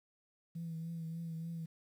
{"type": "tone with vibrato", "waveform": "sine", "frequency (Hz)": 164.81, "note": "E3", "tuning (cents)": 0, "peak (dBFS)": -38, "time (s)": [0.55, 1.66], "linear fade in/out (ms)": 10, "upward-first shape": "triangle", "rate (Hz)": 3.4, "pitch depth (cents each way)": 41, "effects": ["tanh soft clip ceiling -35 dBFS", "11-bit"]}